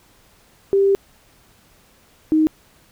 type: tone pair in turn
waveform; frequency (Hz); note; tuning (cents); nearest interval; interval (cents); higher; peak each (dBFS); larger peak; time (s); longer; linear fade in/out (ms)
sine; 393.9 / 312.6; G4 / D#4; +8 / +8; major third; 400; first; -12; neither; 0.73-0.95 / 2.32-2.47; first; 0
effects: pink hiss -54 dBFS RMS until 2.91 s